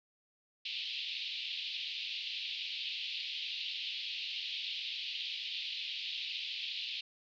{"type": "band-pass noise", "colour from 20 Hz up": "pink", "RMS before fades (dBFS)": -40, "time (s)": [0.65, 7.01], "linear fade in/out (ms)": 5, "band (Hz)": [2600, 4300], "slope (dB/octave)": 48, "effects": []}